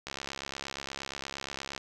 click train, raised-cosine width 0.2 ms, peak -19 dBFS, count 118, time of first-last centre 0.07-1.778 s, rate 68.5 Hz, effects none

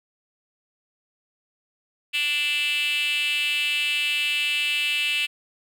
5% pulse tone with high-pass filter, 293.7 Hz, D4, in tune, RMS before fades -24 dBFS, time 2.13-5.27 s, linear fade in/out 20 ms, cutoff 2700 Hz, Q 7.8, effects none

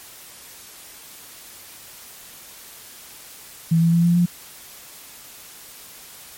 sine tone with pitch steps, 164.81 / 167.3 / 169.84 / 172.41 / 175.01 Hz, E3 / E3 / F3 / F3 / F3, 0 / +26 / -48 / -22 / +4 cents, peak -13 dBFS, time 3.71-4.26 s, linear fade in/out 10 ms, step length 110 ms, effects white hiss -42 dBFS RMS until 6.37 s + MP3 64 kbps

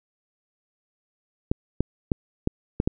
clicks, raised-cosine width 3 ms, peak -8 dBFS, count 6, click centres 1.515 / 1.806 / 2.118 / 2.474 / 2.801 / 2.875 s, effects none

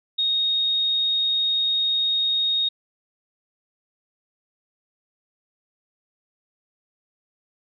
sine tone, 3729 Hz, A#7, in tune, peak -19 dBFS, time 0.18-2.69 s, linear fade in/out 10 ms, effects none

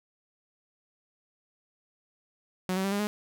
sawtooth tone with pitch steps, 184.6 / 190.45 / 196.48 / 202.7 / 209.1 Hz, F#3 / G3 / G3 / G#3 / G#3, -4 / -50 / +4 / -42 / +12 cents, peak -23 dBFS, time 2.69-3.07 s, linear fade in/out 0 ms, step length 76 ms, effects none

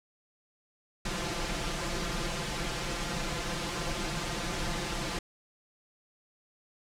pink noise with comb filter, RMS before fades -33 dBFS, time 1.05-5.19 s, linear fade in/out 5 ms, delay 5.8 ms, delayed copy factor +1, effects low-pass 7000 Hz 12 dB/octave

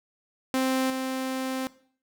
sawtooth tone with level steps, 261.6 Hz, C4, in tune, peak -19 / -24 dBFS, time 0.54-1.67 s, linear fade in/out 0 ms, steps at 0.9 s, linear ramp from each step 2 ms, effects noise-tail reverb RT60 0.5 s tail -18 dB re dry

